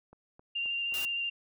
click train, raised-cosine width 1 ms, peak -39 dBFS, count 4, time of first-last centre 0.13-0.924 s, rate 3.78 Hz
sine tone with vibrato, 2783 Hz, F7, 7 cents flat, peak -30 dBFS, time 0.55-1.3 s, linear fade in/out 10 ms, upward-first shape square, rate 13 Hz, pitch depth 10 cents each way
white noise, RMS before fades -40 dBFS, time 0.94-1.05 s, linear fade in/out 0 ms
effects none

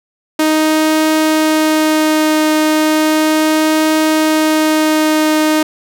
sawtooth tone with vibrato, 311.1 Hz, D#4, in tune, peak -6 dBFS, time 0.39-5.63 s, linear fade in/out 5 ms, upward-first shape triangle, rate 0.35 Hz, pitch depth 11 cents each way, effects none

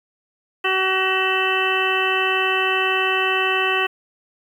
harmonic tone, 378.2 Hz, F#4, 38 cents sharp, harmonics 1 / 2 / 3 / 4 / 5 / 7 / 8, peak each -24 / -27 / -25 / -27 / -25 / -22 / -27 dBFS, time 0.64-3.87 s, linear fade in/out 10 ms, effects 8-bit

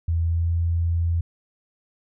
sine tone with pitch glide, 83.1 to 84.41 Hz, E2 to E2, +15 to +42 cents, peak -19 dBFS, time 0.08-1.21 s, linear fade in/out 5 ms, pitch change +27 cents, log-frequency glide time 0.21-0.51 s, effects none

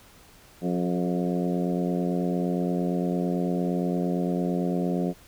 harmonic tone with a mistuned harmonic, 88.8 Hz, F2, 29 cents sharp, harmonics 2 / 3 / 4 / 5 / 6 / 7 / 8, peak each -26 / -30 / -32 / -34 / -36 / -37 / -38 dBFS, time 0.61-5.14 s, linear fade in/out 50 ms, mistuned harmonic 5, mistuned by -38 cents, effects pink hiss -53 dBFS RMS until 5.27 s

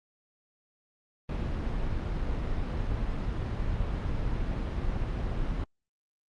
brown noise, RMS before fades -30 dBFS, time 1.29-5.64 s, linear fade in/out 2 ms, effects low-pass 4000 Hz 12 dB/octave + Opus 32 kbps

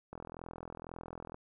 click train, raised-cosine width 1 ms, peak -30 dBFS, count 52, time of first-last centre 0.13-1.344 s, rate 42 Hz, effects none

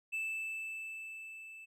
triangle tone with level ramp, 2637 Hz, E7, in tune, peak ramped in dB -32 to -47 dBFS, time 0.12-1.66 s, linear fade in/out 20 ms, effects none

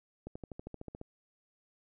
accelerating click train, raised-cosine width 2 ms, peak -29 dBFS, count 11, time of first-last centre 0.27-1.014 s, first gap 85 ms, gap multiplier 0.97, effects none

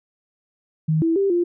sine tone with pitch steps, 157.3 / 328.4 / 394.1 / 348 Hz, D#3 / E4 / G4 / F4, +19 / -6 / +9 / -6 cents, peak -16 dBFS, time 0.88-1.44 s, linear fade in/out 10 ms, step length 140 ms, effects none

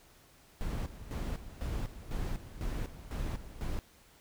brown noise with tremolo, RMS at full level -35 dBFS, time 0.61-3.79 s, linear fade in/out 0 ms, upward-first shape square, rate 2 Hz, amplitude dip 75%, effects pink hiss -61 dBFS RMS until 4.2 s

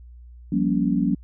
sine chord, G half-diminished seventh, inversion third, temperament just, 176.4 / 196 / 235.2 / 282.2 Hz, F3 / G3 / Bb3 / Db4, +18 / 0 / +16 / +31 cents, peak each -24 dBFS, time 0.52-1.15 s, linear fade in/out 5 ms, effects added 60 Hz sine -41 dBFS peak until 1.23 s

